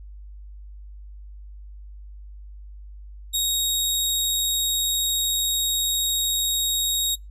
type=tone; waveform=20% pulse; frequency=3767 Hz; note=A#7; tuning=17 cents sharp; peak=-15 dBFS; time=3.33-7.16 s; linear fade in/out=20 ms; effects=noise-tail reverb RT60 0.2 s tail -26 dB re dry + added 50 Hz sine -38 dBFS peak until 7.3 s